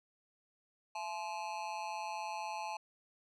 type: tone with amplitude modulation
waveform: square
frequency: 858 Hz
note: A5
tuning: 44 cents flat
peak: -35 dBFS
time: 0.95-2.77 s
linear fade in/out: 5 ms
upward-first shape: sine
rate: 184 Hz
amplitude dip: 90%
effects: low-pass 6000 Hz 12 dB/octave